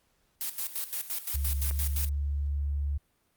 blue noise with tremolo, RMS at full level -32 dBFS, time 0.41-2.09 s, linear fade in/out 0 ms, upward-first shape square, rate 5.8 Hz, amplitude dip 75%
sine tone with pitch glide, 70 to 71.43 Hz, C#2 to D2, +18 to -47 cents, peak -27 dBFS, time 1.34-2.98 s, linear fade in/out 10 ms, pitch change +35 cents, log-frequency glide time 1.53-1.97 s
click, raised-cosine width 0.5 ms, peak -27 dBFS, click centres 1.711 s
effects pink hiss -71 dBFS RMS until 3.36 s + Opus 48 kbps

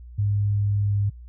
sine tone with pitch glide, 102.4 to 101.69 Hz, G#2 to G#2, -24 to -36 cents, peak -19 dBFS, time 0.18-1.1 s, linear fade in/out 10 ms, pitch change -12 cents, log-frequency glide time 0.33-0.93 s, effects added 60 Hz sine -39 dBFS peak until 1.28 s

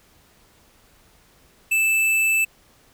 sine tone with tanh clipping, 2637 Hz, E7, in tune, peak -18 dBFS, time 1.71-2.45 s, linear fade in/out 10 ms, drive 17 dB, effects pink hiss -56 dBFS RMS until 2.93 s

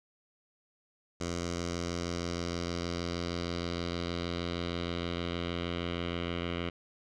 10% pulse tone with low-pass filter sweep, 86.4 Hz, F2, 18 cents flat, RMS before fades -35 dBFS, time 1.2-6.7 s, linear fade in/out 10 ms, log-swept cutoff 6500 to 2900 Hz, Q 2.6, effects none

